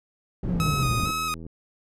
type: low-pass noise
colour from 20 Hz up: white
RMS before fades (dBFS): -29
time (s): 0.43-1.11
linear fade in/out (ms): 5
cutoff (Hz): 180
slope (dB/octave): 12
type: exponential sweep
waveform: triangle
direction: down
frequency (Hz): 185 to 110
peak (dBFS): -22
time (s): 0.49-1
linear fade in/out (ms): 0
type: tone with vibrato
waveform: sawtooth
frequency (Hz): 1265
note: D#6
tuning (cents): +28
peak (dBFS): -22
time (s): 0.6-1.34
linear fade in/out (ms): 0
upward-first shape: square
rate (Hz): 2.2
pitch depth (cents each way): 24
type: click train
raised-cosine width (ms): 3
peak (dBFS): -28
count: 43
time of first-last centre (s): 0.95-1.465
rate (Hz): 81.5
effects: resampled to 32000 Hz